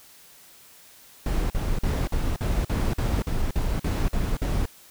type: noise bursts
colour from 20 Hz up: brown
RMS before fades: -24 dBFS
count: 12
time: 1.26-4.657 s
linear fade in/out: 2 ms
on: 240 ms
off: 47 ms
effects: white hiss -51 dBFS RMS until 4.9 s